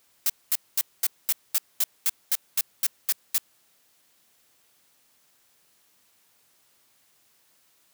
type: noise bursts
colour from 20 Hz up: blue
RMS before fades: -22 dBFS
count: 13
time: 0.26-3.381 s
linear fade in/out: 2 ms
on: 37 ms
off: 220 ms
effects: white hiss -64 dBFS RMS until 7.93 s + high-pass 80 Hz 12 dB/octave